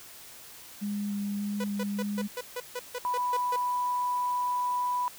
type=tone with vibrato; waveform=sine; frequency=203.6 Hz; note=G#3; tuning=34 cents flat; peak=-29 dBFS; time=0.81-2.28 s; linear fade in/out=20 ms; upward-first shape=square; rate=1.7 Hz; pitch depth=9 cents each way
type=tone bursts; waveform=sawtooth; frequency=493.9 Hz; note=B4; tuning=in tune; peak=-28 dBFS; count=11; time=1.6-3.562 s; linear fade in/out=5 ms; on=42 ms; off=150 ms
type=tone; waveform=sine; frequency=987.8 Hz; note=B5; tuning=in tune; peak=-26 dBFS; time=3.05-5.08 s; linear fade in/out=0 ms
effects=white hiss -48 dBFS RMS until 5.18 s